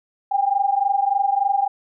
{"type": "tone pair together", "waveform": "sine", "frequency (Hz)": [784, 807.4], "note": ["G5", "G#5"], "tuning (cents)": [0, -49], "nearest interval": "minor second", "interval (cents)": 51, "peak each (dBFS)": [-20, -19], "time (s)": [0.31, 1.68], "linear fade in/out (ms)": 10, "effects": []}